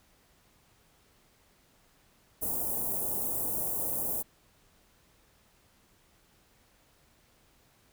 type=band-stop noise; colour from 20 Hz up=white; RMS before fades=-32 dBFS; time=2.41-4.23 s; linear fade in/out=20 ms; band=800 to 10000 Hz; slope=24 dB/octave; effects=pink hiss -65 dBFS RMS until 7.92 s